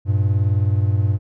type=beating tone pair; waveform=triangle; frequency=98 / 117 Hz; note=G2 / A#2; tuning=0 / +7 cents; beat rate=19 Hz; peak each=-14 / -19 dBFS; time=0.05-1.19 s; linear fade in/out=50 ms; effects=none